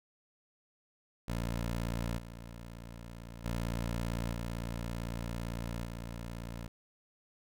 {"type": "tone with level steps", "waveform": "15% pulse", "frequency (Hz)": 57.8, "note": "A#1", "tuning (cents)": -14, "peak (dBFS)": [-27, -39, -27, -30, -34], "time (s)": [1.28, 6.68], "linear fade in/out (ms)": 5, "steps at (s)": [2.17, 3.44, 4.32, 5.84], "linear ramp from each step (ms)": 20, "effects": []}